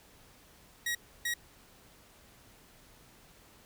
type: tone bursts at uneven times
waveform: sawtooth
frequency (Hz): 1900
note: A#6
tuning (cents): +33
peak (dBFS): -27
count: 2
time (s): 0.86-0.95 / 1.25-1.34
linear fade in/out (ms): 5
effects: pink hiss -59 dBFS RMS until 3.65 s